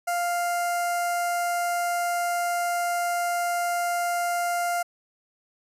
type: tone with notch filter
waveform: sawtooth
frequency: 698.5 Hz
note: F5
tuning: in tune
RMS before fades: -26 dBFS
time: 0.07-4.83 s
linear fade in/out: 10 ms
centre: 3500 Hz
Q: 0.86
effects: resampled to 32000 Hz